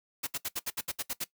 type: noise bursts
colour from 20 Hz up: white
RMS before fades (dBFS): -33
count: 10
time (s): 0.23-1.243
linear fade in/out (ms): 10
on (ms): 41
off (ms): 67
effects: noise-tail reverb RT60 0.1 s tail -18 dB re dry